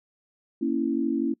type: chord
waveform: sine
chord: A# diminished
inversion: none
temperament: equal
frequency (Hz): 233.1 / 277.2 / 329.6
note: A#3 / C#4 / E4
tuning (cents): 0 / 0 / 0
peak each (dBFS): -28 / -26 / -27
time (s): 0.61-1.34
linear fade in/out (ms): 10
effects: noise-tail reverb RT60 0.1 s tail -23 dB re dry